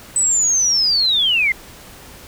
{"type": "linear sweep", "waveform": "sine", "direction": "down", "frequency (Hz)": [8080, 2031], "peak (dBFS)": -13, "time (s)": [0.16, 1.52], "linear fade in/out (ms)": 2, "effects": ["pink hiss -40 dBFS RMS until 2.27 s"]}